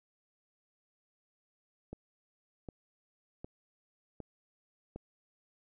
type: click train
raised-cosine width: 2 ms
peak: -29 dBFS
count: 5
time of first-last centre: 1.93-4.96 s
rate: 1.32 Hz
effects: none